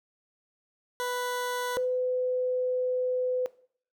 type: tone pair in turn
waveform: 20% pulse / sine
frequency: 493.9 / 504.6 Hz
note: B4 / B4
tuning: 0 / +37 cents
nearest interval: unison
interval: 37 cents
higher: second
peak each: -24 / -25 dBFS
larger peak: first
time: 1-1.77 / 1.77-3.46 s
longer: second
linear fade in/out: 0 ms
effects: noise-tail reverb RT60 0.5 s tail -18 dB re dry